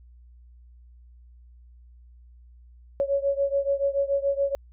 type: beating tone pair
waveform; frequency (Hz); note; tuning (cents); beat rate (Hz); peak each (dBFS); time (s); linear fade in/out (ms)
sine; 554.4 / 561.4; C#5 / C#5; 0 / +22; 7; -24 / -26; 3-4.55; 0
effects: added 60 Hz sine -48 dBFS peak until 4.72 s